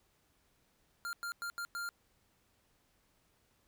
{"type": "tone bursts at uneven times", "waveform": "square", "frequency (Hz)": 1396.9, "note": "F6", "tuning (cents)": 0, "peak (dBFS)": -38, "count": 5, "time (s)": [[1.05, 1.13], [1.23, 1.32], [1.42, 1.5], [1.58, 1.65], [1.75, 1.89]], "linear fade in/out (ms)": 0, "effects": ["pink hiss -73 dBFS RMS until 3.67 s"]}